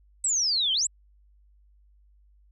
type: exponential two-way sweep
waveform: sine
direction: down then up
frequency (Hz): 8140 to 3025 to 8140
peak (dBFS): -22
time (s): 0.24-0.87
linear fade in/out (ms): 5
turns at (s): 0.73
effects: added 50 Hz sine -56 dBFS peak until 2.51 s